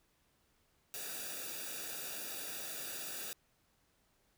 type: noise with comb filter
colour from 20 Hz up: white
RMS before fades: -43 dBFS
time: 0.94-3.33 s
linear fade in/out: 0 ms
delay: 0.95 ms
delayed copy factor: -0.75
effects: pink hiss -74 dBFS RMS until 4.37 s